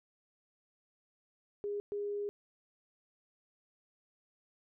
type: tone bursts at uneven times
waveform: sine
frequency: 409.3 Hz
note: G#4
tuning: 25 cents flat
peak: -34 dBFS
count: 2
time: 1.64-1.8 / 1.92-2.29 s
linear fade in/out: 0 ms
effects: none